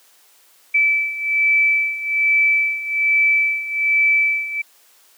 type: beating tone pair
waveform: sine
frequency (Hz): 2313 / 2314.2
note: D7 / D7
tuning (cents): -27 / -26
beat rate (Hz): 1.2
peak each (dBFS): -20 / -16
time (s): 0.74-4.62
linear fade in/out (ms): 10
effects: white hiss -53 dBFS RMS until 5.17 s + high-pass 400 Hz 12 dB/octave